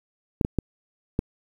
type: clicks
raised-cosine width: 3 ms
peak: -9 dBFS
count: 4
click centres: 0.412 / 0.449 / 0.587 / 1.191 s
effects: 8-bit